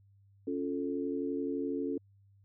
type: chord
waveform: sine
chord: Db augmented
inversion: none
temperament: equal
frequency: 277.2 / 349.2 / 440 Hz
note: Db4 / F4 / A4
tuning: 0 / 0 / 0 cents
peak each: -34 / -38 / -37 dBFS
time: 0.47-1.98 s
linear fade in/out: 5 ms
effects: added 99 Hz sine -60 dBFS peak until 2.44 s